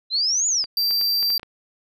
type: exponential two-way sweep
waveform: sine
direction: up then down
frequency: 3951 to 7040 to 4615 Hz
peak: -18 dBFS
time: 0.1-0.66 s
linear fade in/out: 50 ms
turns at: 0.47 s
type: clicks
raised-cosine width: 0.3 ms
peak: -21 dBFS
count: 7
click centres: 0.641 / 0.909 / 1.013 / 1.228 / 1.303 / 1.396 / 1.431 s
type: tone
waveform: square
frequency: 4699 Hz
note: D8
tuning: in tune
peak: -19 dBFS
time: 0.77-1.38 s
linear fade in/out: 2 ms
effects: none